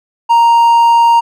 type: tone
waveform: triangle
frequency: 932.3 Hz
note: A#5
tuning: in tune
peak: -3 dBFS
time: 0.29-1.21 s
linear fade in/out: 20 ms
effects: none